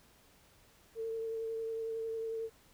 sine tone with vibrato, 450.2 Hz, A4, 40 cents sharp, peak -35 dBFS, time 0.95-2.5 s, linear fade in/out 50 ms, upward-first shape triangle, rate 11 Hz, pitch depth 19 cents each way, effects pink hiss -64 dBFS RMS until 2.73 s

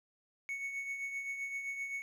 triangle tone with tremolo, 2217 Hz, C#7, in tune, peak -33 dBFS, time 0.49-2.02 s, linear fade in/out 0 ms, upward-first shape triangle, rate 7.7 Hz, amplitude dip 55%, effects none

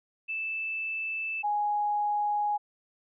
sine tone pair in turn, 2637 / 830.6 Hz, E7 / G#5, 0 / 0 cents, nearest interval octave + minor sixth, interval 2000 cents, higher first, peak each -30 / -25 dBFS, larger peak second, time 0.28-1.43 / 1.43-2.58 s, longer neither, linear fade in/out 20 ms, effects none

